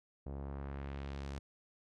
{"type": "tone with low-pass filter sweep", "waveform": "sawtooth", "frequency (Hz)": 69.3, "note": "C#2", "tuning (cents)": 0, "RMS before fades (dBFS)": -43, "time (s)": [0.26, 1.39], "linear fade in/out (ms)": 5, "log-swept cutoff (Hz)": [620, 7500], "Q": 0.99, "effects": []}